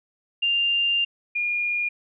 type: tone pair in turn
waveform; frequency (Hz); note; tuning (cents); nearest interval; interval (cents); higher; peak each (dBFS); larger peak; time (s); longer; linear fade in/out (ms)
sine; 2794 / 2425; F7 / D#7; 0 / -45; major second; 245; first; -19 / -22; first; 0.42-1.05 / 1.35-1.89; first; 10
effects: none